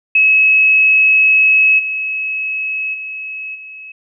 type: tone with level steps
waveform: sine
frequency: 2573 Hz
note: E7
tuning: 43 cents flat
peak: -7 / -17 / -23 / -30 dBFS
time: 0.15-3.92 s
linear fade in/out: 5 ms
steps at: 1.78 / 2.93 / 3.54 s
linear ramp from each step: 20 ms
effects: none